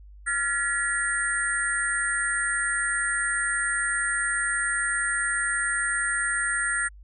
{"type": "tone cluster", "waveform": "sine", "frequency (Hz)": [1395, 1712, 1919, 8650], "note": ["F6", "A6", "A#6", "C#9"], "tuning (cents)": [-2, -48, 50, -43], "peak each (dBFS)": -29, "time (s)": [0.26, 6.89], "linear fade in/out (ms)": 20, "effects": ["added 50 Hz sine -44 dBFS peak until 7.03 s"]}